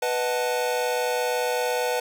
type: chord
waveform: square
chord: B dominant seventh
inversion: none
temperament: equal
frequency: 493.9 / 622.3 / 740 / 880 Hz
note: B4 / D#5 / F#5 / A5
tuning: 0 / 0 / 0 / 0 cents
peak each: -26 / -32 / -32 / -31 dBFS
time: 0.02-2 s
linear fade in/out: 5 ms
effects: none